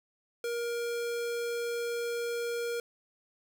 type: tone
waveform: square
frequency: 471.8 Hz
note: A#4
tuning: 21 cents sharp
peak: -32 dBFS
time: 0.44-2.8 s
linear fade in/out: 2 ms
effects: none